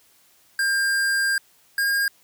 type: tone pair in turn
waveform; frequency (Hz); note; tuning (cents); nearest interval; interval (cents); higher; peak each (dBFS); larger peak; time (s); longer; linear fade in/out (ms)
square; 1600 / 1618.6; G6 / G#6; +35 / -45; unison; 20; second; -20; neither; 0.59-1.38 / 1.78-2.08; first; 2
effects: white hiss -58 dBFS RMS until 2.23 s + high-pass 60 Hz 12 dB/octave